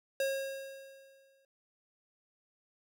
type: tone with exponential decay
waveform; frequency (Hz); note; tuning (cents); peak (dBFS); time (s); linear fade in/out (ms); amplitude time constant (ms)
square; 542; C#5; -39; -29; 0.2-1.45; 2; 270
effects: none